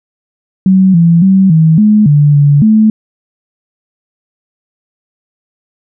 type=tone with pitch steps; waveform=sine; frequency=189.1 / 168.3 / 191.5 / 159.9 / 211.9 / 146.5 / 144 / 217.2 Hz; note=F#3 / E3 / G3 / D#3 / G#3 / D3 / D3 / A3; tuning=+38 / +36 / -40 / +48 / +35 / -4 / -34 / -22 cents; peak=-3 dBFS; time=0.66-2.9 s; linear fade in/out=2 ms; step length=280 ms; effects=none